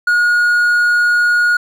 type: tone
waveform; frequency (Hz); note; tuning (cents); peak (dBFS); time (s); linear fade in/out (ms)
triangle; 1442; F#6; -45; -8; 0.07-1.57; 5
effects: none